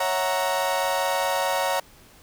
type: chord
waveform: 35% pulse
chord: F# dominant seventh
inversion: second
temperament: equal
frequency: 554.4 / 659.3 / 740 / 932.3 Hz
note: C#5 / E5 / F#5 / A#5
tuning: 0 / 0 / 0 / 0 cents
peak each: -25 / -29 / -27 / -25 dBFS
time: 0-1.8 s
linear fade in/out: 5 ms
effects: pink hiss -52 dBFS RMS until 2.22 s